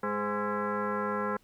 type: tone with frequency modulation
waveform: sine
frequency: 415.3 Hz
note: G#4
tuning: in tune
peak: -28 dBFS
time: 0.03-1.37 s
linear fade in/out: 5 ms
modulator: 311 Hz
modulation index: 3.7
effects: pink hiss -66 dBFS RMS until 1.43 s